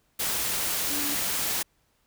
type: tone in noise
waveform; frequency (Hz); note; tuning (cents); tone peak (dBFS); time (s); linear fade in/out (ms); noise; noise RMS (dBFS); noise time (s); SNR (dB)
sine; 289.3; D4; -26; -34; 0.9-1.15; 10; white; -28; 0.19-1.63; -9
effects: pink hiss -69 dBFS RMS until 2.06 s